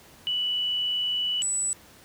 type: tone pair in turn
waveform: sine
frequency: 2960 / 7902 Hz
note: F#7 / B8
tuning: 0 / 0 cents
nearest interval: octave + perfect fourth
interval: 1700 cents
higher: second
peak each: -24 dBFS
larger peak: neither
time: 0.27-1.42 / 1.42-1.73 s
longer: first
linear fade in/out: 0 ms
effects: pink hiss -52 dBFS RMS until 2.04 s + high-pass 60 Hz 12 dB/octave